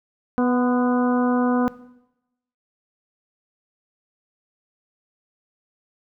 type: harmonic tone with a mistuned harmonic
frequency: 246.9 Hz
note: B3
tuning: in tune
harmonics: 1 / 2 / 3 / 4 / 5 / 6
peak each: -18 / -24 / -28 / -30 / -32 / -34 dBFS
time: 0.38-1.68 s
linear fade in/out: 0 ms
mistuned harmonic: 4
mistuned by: +37 cents
effects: noise-tail reverb RT60 0.9 s tail -18 dB re dry